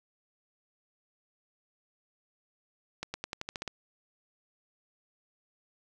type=accelerating click train; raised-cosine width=0.2 ms; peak=-18 dBFS; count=9; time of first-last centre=3.03-3.677 s; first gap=110 ms; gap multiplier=0.91; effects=none